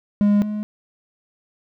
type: tone pair in turn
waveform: triangle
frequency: 205.4 / 210.6 Hz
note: G#3 / G#3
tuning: -19 / +24 cents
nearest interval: unison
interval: 43 cents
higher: second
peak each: -11 / -21 dBFS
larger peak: first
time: 0.21-0.42 / 0.42-0.63 s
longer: neither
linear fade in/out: 0 ms
effects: none